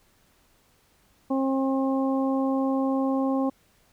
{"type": "harmonic tone", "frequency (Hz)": 267.7, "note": "C4", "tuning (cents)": 40, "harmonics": [1, 2, 3, 4], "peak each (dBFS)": [-23, -29, -33, -35], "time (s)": [1.3, 3.5], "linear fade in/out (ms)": 10, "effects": ["pink hiss -63 dBFS RMS until 3.92 s"]}